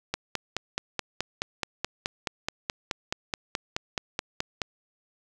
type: click train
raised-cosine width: 0.2 ms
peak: -10 dBFS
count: 22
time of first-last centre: 0.14-4.618 s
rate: 4.69 Hz
effects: none